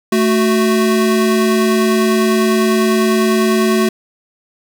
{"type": "tone pair together", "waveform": "square", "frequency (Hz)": [220, 370], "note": ["A3", "F#4"], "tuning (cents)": [0, 0], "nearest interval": "major sixth", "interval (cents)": 900, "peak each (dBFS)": [-14, -15], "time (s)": [0.12, 3.89], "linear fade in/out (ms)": 5, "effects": []}